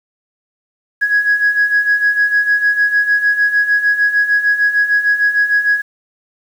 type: beating tone pair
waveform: sine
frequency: 1661 / 1667.6 Hz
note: G#6 / G#6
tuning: 0 / +7 cents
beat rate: 6.6 Hz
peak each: -16 / -11 dBFS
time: 1.01-5.82 s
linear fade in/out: 20 ms
effects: tanh soft clip ceiling -5 dBFS + 7-bit